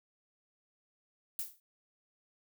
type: noise with exponential decay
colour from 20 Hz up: violet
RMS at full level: -33 dBFS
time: 1.39-1.6 s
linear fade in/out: 1 ms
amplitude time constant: 44 ms
effects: none